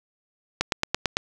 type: click train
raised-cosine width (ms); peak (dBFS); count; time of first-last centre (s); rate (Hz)
0.2; -4; 6; 0.61-1.169; 8.94
effects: none